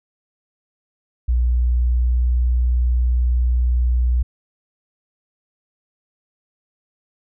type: tone with pitch glide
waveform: sine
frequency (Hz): 60.5 to 61.06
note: B1 to B1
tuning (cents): -35 to -19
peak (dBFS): -14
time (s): 1.28-4.23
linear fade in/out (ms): 10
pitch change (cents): +16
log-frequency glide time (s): 1.46-2.3
effects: none